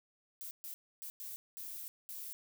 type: noise bursts at uneven times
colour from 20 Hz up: violet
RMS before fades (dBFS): -45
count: 6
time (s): 0.41-0.51 / 0.64-0.74 / 1.02-1.1 / 1.2-1.36 / 1.57-1.88 / 2.09-2.33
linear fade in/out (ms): 0
effects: none